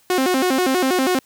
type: tone with vibrato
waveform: sawtooth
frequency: 310.1 Hz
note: D#4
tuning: 6 cents flat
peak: -12 dBFS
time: 0.1-1.19 s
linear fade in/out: 2 ms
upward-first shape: square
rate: 6.2 Hz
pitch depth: 280 cents each way
effects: white hiss -57 dBFS RMS until 1.25 s